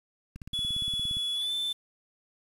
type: click train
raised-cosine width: 5 ms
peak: -29 dBFS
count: 15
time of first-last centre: 0.36-1.169 s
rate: 17.3 Hz
type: tone with pitch glide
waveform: triangle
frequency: 3400 to 3532 Hz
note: G#7 to A7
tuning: +40 to +6 cents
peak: -27 dBFS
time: 0.53-1.73 s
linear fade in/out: 10 ms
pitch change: +66 cents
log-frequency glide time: 1.35-1.52 s
effects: resampled to 32000 Hz + 8-bit